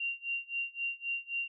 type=tone with tremolo; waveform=sine; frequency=2766 Hz; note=F7; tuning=17 cents flat; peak=-30 dBFS; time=0-1.48 s; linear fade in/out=5 ms; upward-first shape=sine; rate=3.8 Hz; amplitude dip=95%; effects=none